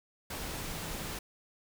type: tone in noise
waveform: sine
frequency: 159.1 Hz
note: D#3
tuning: 39 cents sharp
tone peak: -46 dBFS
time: 0.65-0.93 s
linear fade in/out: 5 ms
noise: pink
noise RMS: -39 dBFS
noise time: 0.3-1.19 s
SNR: -10 dB
effects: none